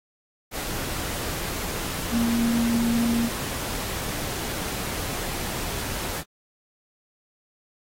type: tone in noise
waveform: sine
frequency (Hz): 233.1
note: A#3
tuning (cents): 0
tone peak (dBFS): -20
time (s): 2.1-3.3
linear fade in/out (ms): 50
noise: pink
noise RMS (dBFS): -31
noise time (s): 0.51-6.24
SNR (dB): +8
effects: AAC 48 kbps